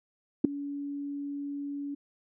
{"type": "tone with ADSR envelope", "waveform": "sine", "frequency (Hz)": 284.3, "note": "C#4", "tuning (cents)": 44, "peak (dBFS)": -12, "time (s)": [0.44, 1.95], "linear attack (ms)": 8, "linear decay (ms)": 4, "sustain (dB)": -21, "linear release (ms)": 10, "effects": []}